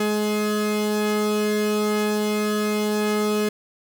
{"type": "tone pair together", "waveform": "45% pulse", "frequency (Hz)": [210.7, 421.9], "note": ["G#3", "G#4"], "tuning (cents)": [25, 27], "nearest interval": "octave", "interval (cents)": 1202, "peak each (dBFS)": -23, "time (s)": [0, 3.49], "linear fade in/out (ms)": 5, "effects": []}